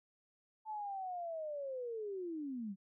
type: linear sweep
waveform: sine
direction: down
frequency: 880 to 184.7 Hz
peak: -39 dBFS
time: 0.65-2.76 s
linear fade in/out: 50 ms
effects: none